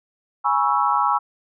sine chord, C# minor seventh, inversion second, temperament equal with one note detuned, 830.6 / 973.6 / 1108.7 / 1318.5 Hz, G#5 / B5 / C#6 / E6, 0 / -25 / 0 / 0 cents, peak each -22 dBFS, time 0.44-1.19 s, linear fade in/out 20 ms, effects none

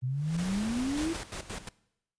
pink noise with exponential growth, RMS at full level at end -40 dBFS, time 0.01-0.37 s, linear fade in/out 5 ms, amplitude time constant 77 ms
sine exponential sweep, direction up, 122.8 to 341.5 Hz, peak -28 dBFS, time 0.02-1.14 s, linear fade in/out 20 ms
pink noise, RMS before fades -39 dBFS, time 0.37-1.18 s, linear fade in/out 20 ms
pink noise with tremolo, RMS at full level -38 dBFS, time 0.97-1.69 s, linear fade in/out 5 ms, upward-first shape square, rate 5.7 Hz, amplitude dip 75%
effects noise-tail reverb RT60 0.8 s tail -21 dB re dry + resampled to 22050 Hz

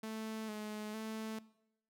sawtooth tone with vibrato, 216.1 Hz, A3, 31 cents flat, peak -37 dBFS, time 0.03-1.39 s, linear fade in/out 5 ms, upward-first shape square, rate 1.1 Hz, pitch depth 29 cents each way, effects noise-tail reverb RT60 0.8 s tail -20 dB re dry

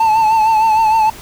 triangle tone with vibrato, 880 Hz, A5, in tune, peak -7 dBFS, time 0-1.1 s, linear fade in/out 5 ms, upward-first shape triangle, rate 6.5 Hz, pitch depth 59 cents each way, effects pink hiss -35 dBFS RMS until 1.21 s

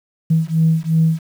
sine beating tone pair, 160 / 162.8 Hz, D#3 / E3, +49 / -21 cents, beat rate 2.8 Hz, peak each -15 dBFS, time 0.3-1.2 s, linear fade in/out 10 ms, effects tanh soft clip ceiling -5 dBFS + 7-bit

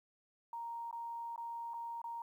sine tone with dropouts, 932.3 Hz, A#5, in tune, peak -40 dBFS, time 0.53-2.22 s, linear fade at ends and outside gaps 2 ms, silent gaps 0.912-0.927 / 1.361-1.378 / 1.736-1.74 / 2.017-2.041 s, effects 12-bit

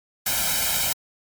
white noise with comb filter, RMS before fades -23 dBFS, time 0.26-0.93 s, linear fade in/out 5 ms, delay 1.3 ms, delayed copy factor +0.8, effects MP3 96 kbps

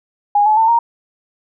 sine tone with pitch steps, 822 / 857.4 / 894.3 / 932.8 Hz, G#5 / A5 / A5 / A#5, -18 / -45 / +28 / +1 cents, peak -9 dBFS, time 0.35-0.79 s, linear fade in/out 5 ms, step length 110 ms, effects none

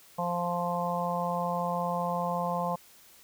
harmonic tone, 174.61 Hz, F3, in tune, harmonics 1 / 3 / 4 / 5 / 6, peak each -34 / -34 / -34 / -34 / -34 dBFS, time 0.18-2.76 s, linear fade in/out 10 ms, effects white hiss -56 dBFS RMS until 3.23 s

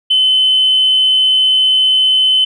sine tone, 3045 Hz, F#7, 49 cents sharp, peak -7 dBFS, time 0.1-2.45 s, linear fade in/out 10 ms, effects tanh soft clip ceiling -3 dBFS

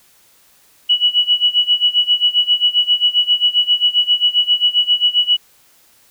sine tone with tremolo, 2938 Hz, F#7, 13 cents flat, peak -8 dBFS, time 0.89-5.37 s, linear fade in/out 10 ms, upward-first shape sine, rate 7.5 Hz, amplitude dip 90%, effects white hiss -52 dBFS RMS until 6.1 s

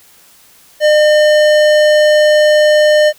sine tone with tanh clipping, 605 Hz, D#5, 49 cents flat, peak -8 dBFS, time 0.8-3.13 s, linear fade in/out 50 ms, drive 18 dB, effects white hiss -45 dBFS RMS until 3.18 s

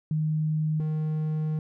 sine / triangle tone pair in turn, 155.1 / 155.1 Hz, D#3 / D#3, -5 / -5 cents, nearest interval unison, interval 0 cents, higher neither, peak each -23 dBFS, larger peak neither, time 0.11-0.8 / 0.8-1.59 s, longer second, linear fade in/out 2 ms, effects none

